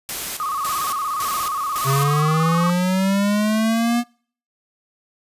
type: noise with tremolo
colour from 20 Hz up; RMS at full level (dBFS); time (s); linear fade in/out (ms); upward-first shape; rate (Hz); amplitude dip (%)
white; -27; 0.09-2.21; 0; square; 1.8; 65
type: tone with vibrato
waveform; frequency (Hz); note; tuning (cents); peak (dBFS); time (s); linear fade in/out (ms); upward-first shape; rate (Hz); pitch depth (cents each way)
sine; 1174.7; D6; 0; -21; 0.4-2.7; 0; square; 17; 96
type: linear sweep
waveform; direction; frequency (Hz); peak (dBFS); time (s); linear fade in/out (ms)
square; up; 132.8 to 241.4; -17; 1.84-4.04; 50
effects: noise-tail reverb RT60 0.5 s tail -26 dB re dry + resampled to 32000 Hz